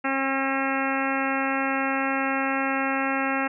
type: harmonic tone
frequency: 269.8 Hz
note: C#4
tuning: 47 cents flat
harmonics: 1 / 2 / 3 / 4 / 5 / 6 / 7 / 8 / 9 / 10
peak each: -28 / -32 / -30 / -34 / -31 / -32 / -33 / -34 / -37 / -35 dBFS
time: 0.04-3.48 s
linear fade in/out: 10 ms
effects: none